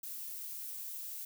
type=noise; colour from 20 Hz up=violet; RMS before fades=-43 dBFS; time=0.03-1.25 s; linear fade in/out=5 ms; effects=none